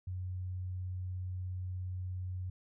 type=tone; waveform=sine; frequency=91.7 Hz; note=F#2; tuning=15 cents flat; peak=-36 dBFS; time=0.07-2.5 s; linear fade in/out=5 ms; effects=none